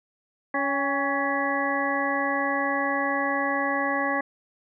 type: harmonic tone with a mistuned harmonic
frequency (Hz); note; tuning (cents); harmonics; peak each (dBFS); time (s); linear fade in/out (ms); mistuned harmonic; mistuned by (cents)
280; C#4; +18; 1 / 2 / 3 / 4 / 6 / 7; -30 / -30 / -30 / -30 / -30 / -30; 0.54-4.21; 5; 3; -51
effects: none